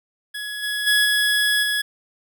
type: tone with level steps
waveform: 25% pulse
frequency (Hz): 1682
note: G#6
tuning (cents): +22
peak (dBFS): -24 / -19 / -11 / -13 / -16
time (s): 0.34-1.82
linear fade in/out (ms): 10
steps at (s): 0.62 / 0.86 / 1.04 / 1.62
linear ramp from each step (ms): 20
effects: none